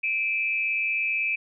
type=tone pair together; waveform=sine; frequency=2357 / 2573 Hz; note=D7 / E7; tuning=+6 / -43 cents; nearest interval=major second; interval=151 cents; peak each=-26 dBFS; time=0.03-1.36 s; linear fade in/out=10 ms; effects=none